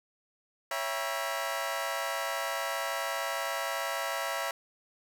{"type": "chord", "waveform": "20% pulse", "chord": "C# diminished seventh", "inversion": "none", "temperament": "just", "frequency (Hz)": [554.4, 665.2, 798.3, 957.9], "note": ["C#5", "E5", "G5", "Bb5"], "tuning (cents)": [0, 16, 31, 47], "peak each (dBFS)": [-32, -30, -35, -32], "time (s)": [0.71, 4.51], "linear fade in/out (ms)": 2, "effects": ["10-bit"]}